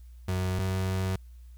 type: tone pair in turn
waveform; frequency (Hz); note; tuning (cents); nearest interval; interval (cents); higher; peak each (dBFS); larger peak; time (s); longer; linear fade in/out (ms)
35% pulse; 92.5 / 94.17; F#2 / F#2; 0 / +31; unison; 31; second; -25; neither; 0.28-0.59 / 0.59-1.16; second; 5
effects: added 60 Hz sine -45 dBFS peak until 1.57 s + white hiss -69 dBFS RMS until 1.57 s